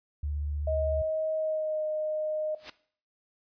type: tone with vibrato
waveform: sine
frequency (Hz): 73.42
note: D2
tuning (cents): 0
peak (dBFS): -29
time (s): 0.23-1.02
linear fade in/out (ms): 5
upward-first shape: sine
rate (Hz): 16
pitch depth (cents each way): 20
type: tone with pitch glide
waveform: sine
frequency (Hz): 630 to 616.7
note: D#5 to D#5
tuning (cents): +21 to -16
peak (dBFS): -27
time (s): 0.67-2.55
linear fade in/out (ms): 5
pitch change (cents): -37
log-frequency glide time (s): 1.35-1.84
type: noise with exponential growth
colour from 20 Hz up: white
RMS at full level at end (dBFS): -34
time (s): 2.54-2.7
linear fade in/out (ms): 5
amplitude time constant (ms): 33
effects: noise-tail reverb RT60 0.5 s tail -17 dB re dry + resampled to 11025 Hz